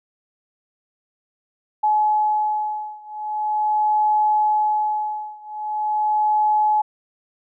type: beating tone pair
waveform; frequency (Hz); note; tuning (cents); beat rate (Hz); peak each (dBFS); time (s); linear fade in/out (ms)
sine; 850 / 850.42; G#5 / G#5; +40 / +41; 0.42; -20 / -21; 1.83-6.82; 10
effects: none